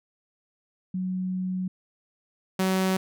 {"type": "tone pair in turn", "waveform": ["sine", "sawtooth"], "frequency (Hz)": [185, 188.45], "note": ["F#3", "F#3"], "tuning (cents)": [0, 32], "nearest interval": "unison", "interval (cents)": 32, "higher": "second", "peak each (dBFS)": [-26, -18], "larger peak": "second", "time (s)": [[0.94, 1.68], [2.59, 2.97]], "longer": "first", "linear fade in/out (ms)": 5, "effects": []}